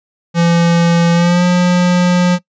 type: tone with pitch glide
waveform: square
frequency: 170 to 178.35 Hz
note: F3 to F3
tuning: -46 to +37 cents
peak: -9 dBFS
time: 0.34-2.39 s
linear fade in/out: 50 ms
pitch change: +83 cents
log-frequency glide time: 1.13-1.44 s
effects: noise-tail reverb RT60 0.1 s tail -21 dB re dry + resampled to 16000 Hz